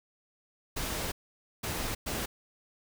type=noise bursts at uneven times; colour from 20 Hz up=pink; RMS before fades=-34 dBFS; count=3; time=0.76-1.12 / 1.63-1.95 / 2.06-2.26 s; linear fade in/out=10 ms; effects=none